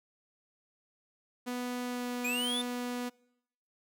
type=tone with pitch glide; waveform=sawtooth; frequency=246.9 to 245.3 Hz; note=B3 to B3; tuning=0 to -12 cents; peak=-30 dBFS; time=1.46-3.1 s; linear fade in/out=20 ms; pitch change=-12 cents; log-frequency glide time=1.84-2.07 s
type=linear sweep; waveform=square; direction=up; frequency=2400 to 3610 Hz; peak=-32 dBFS; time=2.24-2.62 s; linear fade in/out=10 ms
effects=noise-tail reverb RT60 0.8 s tail -25 dB re dry